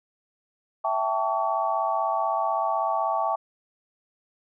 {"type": "chord", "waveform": "sine", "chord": "A dominant seventh", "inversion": "second", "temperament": "equal with one note detuned", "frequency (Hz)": [659.3, 784, 880, 1132], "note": ["E5", "G5", "A5", "C#6"], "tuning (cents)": [0, 0, 0, 36], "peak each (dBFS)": -28, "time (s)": [0.84, 3.36], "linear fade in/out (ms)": 10, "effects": []}